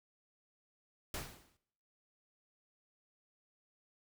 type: noise with exponential decay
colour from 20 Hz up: pink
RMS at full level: -38 dBFS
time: 1.14-1.57 s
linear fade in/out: 2 ms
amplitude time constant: 92 ms
effects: noise-tail reverb RT60 0.8 s tail -22 dB re dry